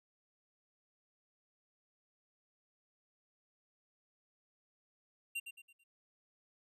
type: tone with echo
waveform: square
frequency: 2767 Hz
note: F7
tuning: 17 cents flat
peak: -37 dBFS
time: 5.35-5.4 s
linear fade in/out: 10 ms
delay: 110 ms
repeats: 4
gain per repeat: -8 dB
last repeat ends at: 5.84 s
effects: resampled to 32000 Hz